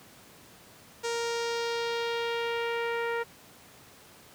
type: tone with low-pass filter sweep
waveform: sawtooth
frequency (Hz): 466.7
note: A#4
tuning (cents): +2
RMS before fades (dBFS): -31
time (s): 1.03-3.24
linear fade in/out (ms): 20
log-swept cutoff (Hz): 7100 to 1900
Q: 1.7
effects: pink hiss -53 dBFS RMS until 4.34 s + high-pass 100 Hz 12 dB/octave